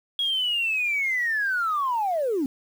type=linear sweep; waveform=sine; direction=down; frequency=3322 to 250 Hz; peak=-21 dBFS; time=0.19-2.46 s; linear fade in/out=2 ms; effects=tanh soft clip ceiling -18 dBFS + 8-bit